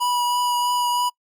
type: tone with vibrato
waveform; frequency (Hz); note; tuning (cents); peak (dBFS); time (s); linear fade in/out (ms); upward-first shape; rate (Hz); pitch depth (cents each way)
square; 976; B5; -21; -20; 0-1.1; 20; triangle; 3.1; 14
effects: noise-tail reverb RT60 0.1 s tail -25 dB re dry + Opus 48 kbps